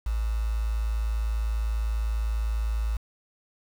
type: tone with quantisation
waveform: sine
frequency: 55 Hz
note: A1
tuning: in tune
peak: -24 dBFS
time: 0.06-2.97 s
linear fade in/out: 5 ms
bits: 7
effects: none